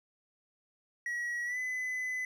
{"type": "tone with pitch glide", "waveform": "triangle", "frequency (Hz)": [1916, 2012], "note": ["A#6", "B6"], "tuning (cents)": [47, 32], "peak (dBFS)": -31, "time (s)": [1.06, 2.25], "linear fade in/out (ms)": 2, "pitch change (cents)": 85, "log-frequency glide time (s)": [1.45, 1.58], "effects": []}